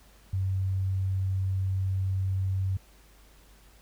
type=tone; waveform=sine; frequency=95.2 Hz; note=F#2; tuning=50 cents sharp; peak=-25 dBFS; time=0.33-2.77 s; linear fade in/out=5 ms; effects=added 50 Hz sine -55 dBFS peak until 3.81 s + pink hiss -59 dBFS RMS until 3.81 s